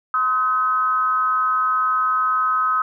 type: tone with amplitude modulation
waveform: sine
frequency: 1271 Hz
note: D#6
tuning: 36 cents sharp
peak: -13 dBFS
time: 0.14-2.82 s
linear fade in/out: 2 ms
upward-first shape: sine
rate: 240 Hz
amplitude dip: 70%
effects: none